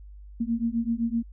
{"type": "beating tone pair", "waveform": "sine", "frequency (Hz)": [227.7, 235.5], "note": ["A#3", "A#3"], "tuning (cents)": [-40, 18], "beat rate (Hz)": 7.8, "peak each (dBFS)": -27, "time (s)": [0.4, 1.23], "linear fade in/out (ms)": 10, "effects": ["added 50 Hz sine -42 dBFS peak until 1.32 s"]}